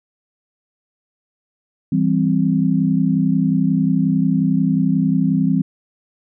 sine chord, C major, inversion first, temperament equal, 164.81 / 196 / 261.6 Hz, E3 / G3 / C4, 0 / 0 / 0 cents, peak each -18 dBFS, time 1.92-5.62 s, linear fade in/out 5 ms, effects none

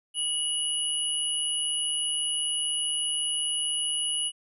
sine tone pair together, 2921 / 9825 Hz, F#7 / D#9, -23 / -23 cents, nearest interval octave + major sixth, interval 2100 cents, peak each -28 / -29 dBFS, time 0.14-4.32 s, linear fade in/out 50 ms, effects none

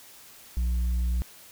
sine tone with tanh clipping, 60.2 Hz, B1, 44 cents flat, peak -24 dBFS, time 0.57-1.22 s, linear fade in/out 0 ms, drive 4 dB, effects white hiss -50 dBFS RMS until 1.51 s

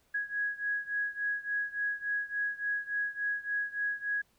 sine beating tone pair, 1661.2 / 1664.7 Hz, G#6 / G#6, 0 / +4 cents, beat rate 3.5 Hz, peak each -33 / -35 dBFS, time 0.14-4.22 s, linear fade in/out 10 ms, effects pink hiss -70 dBFS RMS until 4.38 s

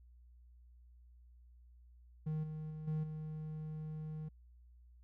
triangle tone with level steps, 155.3 Hz, D#3, 3 cents flat, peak -33 / -39 / -41 / -32 / -39 dBFS, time 2.26-4.29 s, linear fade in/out 10 ms, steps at 2.43 / 2.7 / 2.87 / 3.03 s, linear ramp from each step 10 ms, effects added 60 Hz sine -58 dBFS peak until 5.03 s

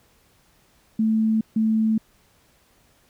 sine tone pair in turn, 220 / 220 Hz, A3 / A3, 0 / 0 cents, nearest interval unison, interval 0 cents, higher neither, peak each -17 dBFS, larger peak neither, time 0.99-1.41 / 1.56-1.98 s, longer neither, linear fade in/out 5 ms, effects pink hiss -60 dBFS RMS until 3.09 s

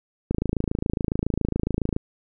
click train, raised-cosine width 3 ms, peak -10 dBFS, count 46, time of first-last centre 0.31-1.964 s, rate 27.2 Hz, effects none

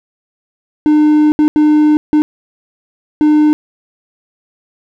triangle tone bursts at uneven times, 302.4 Hz, D#4, 49 cents flat, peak -4 dBFS, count 5, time 0.86-1.32 / 1.39-1.48 / 1.56-1.97 / 2.13-2.22 / 3.21-3.53 s, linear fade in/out 0 ms, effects none

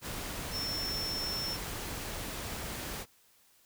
sine tone in noise, 5400 Hz, E8, 41 cents sharp, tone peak -34 dBFS, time 0.51-1.58 s, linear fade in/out 50 ms, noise pink, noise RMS -39 dBFS, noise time 0.01-3.06 s, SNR +2 dB, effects white hiss -65 dBFS RMS until 3.65 s

